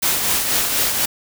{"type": "noise with tremolo", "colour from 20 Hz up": "white", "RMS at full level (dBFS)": -17, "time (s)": [0.02, 1.06], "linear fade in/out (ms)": 10, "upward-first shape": "triangle", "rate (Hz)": 4.1, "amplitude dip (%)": 45, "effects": []}